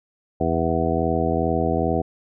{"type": "harmonic tone", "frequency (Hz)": 82.41, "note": "E2", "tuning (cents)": 0, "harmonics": [1, 2, 3, 4, 5, 6, 8, 9], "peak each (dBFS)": [-27, -27, -27, -27, -27, -27, -27, -27], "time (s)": [0.4, 2.02], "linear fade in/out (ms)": 10, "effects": []}